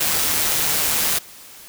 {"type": "noise with amplitude modulation", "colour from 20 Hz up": "white", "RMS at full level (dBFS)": -18, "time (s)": [0, 1.19], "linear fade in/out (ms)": 10, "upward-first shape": "sine", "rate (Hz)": 154, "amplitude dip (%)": 40, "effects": ["white hiss -42 dBFS RMS until 1.68 s"]}